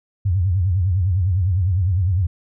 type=tone with vibrato; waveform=sine; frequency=92 Hz; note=F#2; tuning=9 cents flat; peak=-15 dBFS; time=0.25-2.27 s; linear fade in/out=10 ms; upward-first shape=sine; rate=9.9 Hz; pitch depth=170 cents each way; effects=none